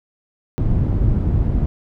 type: low-pass noise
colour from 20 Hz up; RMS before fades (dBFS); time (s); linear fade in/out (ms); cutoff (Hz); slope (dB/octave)
white; -17; 0.58-1.66; 0; 120; 12
effects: none